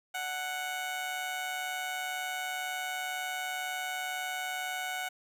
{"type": "tone with amplitude modulation", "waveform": "15% pulse", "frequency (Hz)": 740, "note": "F#5", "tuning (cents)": 0, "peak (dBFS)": -25, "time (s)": [0.14, 5.09], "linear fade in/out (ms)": 10, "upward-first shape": "sine", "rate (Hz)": 142, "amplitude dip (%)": 45, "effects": []}